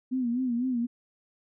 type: tone with vibrato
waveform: sine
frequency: 246.9 Hz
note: B3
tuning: in tune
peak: -25 dBFS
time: 0.11-0.87 s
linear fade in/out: 20 ms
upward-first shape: sine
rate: 4 Hz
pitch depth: 97 cents each way
effects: none